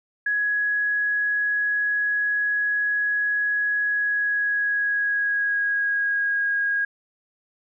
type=tone with pitch glide; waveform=sine; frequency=1673 to 1638.6 Hz; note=G#6 to G#6; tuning=+12 to -24 cents; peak=-20 dBFS; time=0.26-6.85 s; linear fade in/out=5 ms; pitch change=-36 cents; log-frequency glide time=3.82-6.48 s; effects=none